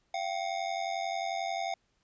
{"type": "ring-modulated tone", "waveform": "square", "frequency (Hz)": 727, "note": "F#5", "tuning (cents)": -31, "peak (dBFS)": -29, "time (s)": [0.14, 1.74], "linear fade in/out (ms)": 2, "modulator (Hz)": 45.6, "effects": ["pink hiss -74 dBFS RMS until 2.03 s", "resampled to 16000 Hz"]}